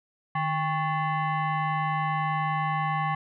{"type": "tone with frequency modulation", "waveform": "sine", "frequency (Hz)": 153.1, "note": "D#3", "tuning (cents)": -28, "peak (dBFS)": -24, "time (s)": [0.35, 3.15], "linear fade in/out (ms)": 5, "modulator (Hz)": 950, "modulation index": 1.5, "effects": []}